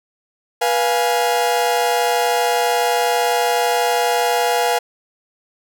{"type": "chord", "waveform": "40% pulse", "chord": "F diminished", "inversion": "second", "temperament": "equal with one note detuned", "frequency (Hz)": [485.7, 698.5, 830.6], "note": ["Cb5", "F5", "Ab5"], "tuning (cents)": [-29, 0, 0], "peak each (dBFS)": -19, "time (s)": [0.61, 4.79], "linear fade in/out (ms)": 10, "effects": []}